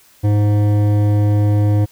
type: tone with hard clipping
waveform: triangle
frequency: 103.83 Hz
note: G#2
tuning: in tune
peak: -13 dBFS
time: 0.23-1.86 s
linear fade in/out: 20 ms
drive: 16 dB
effects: white hiss -50 dBFS RMS until 1.91 s